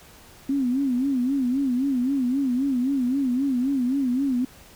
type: tone with vibrato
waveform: sine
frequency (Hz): 261.6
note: C4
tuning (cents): 0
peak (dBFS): -20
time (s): 0.49-4.45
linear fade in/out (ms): 5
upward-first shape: sine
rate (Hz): 3.8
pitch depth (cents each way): 130
effects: pink hiss -49 dBFS RMS until 4.75 s